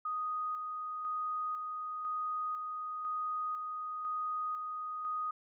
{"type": "tone with tremolo", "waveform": "sine", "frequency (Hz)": 1244.5, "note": "D#6", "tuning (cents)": 0, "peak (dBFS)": -33, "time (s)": [0.05, 5.31], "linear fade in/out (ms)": 5, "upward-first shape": "square", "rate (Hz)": 1, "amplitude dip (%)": 35, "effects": []}